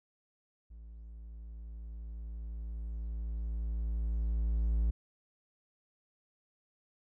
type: tone with level ramp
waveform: triangle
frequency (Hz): 55.9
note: A1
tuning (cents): +28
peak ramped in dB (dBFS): -45 to -24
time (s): 0.7-4.91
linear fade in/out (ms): 10
effects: none